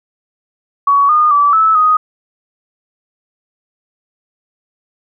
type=tone with pitch steps; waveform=sine; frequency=1125 / 1222 / 1155 / 1306 / 1248 Hz; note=C#6 / D#6 / D6 / E6 / D#6; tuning=+25 / -32 / -29 / -17 / +5 cents; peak=-7 dBFS; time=0.87-1.97 s; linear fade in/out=5 ms; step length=220 ms; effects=none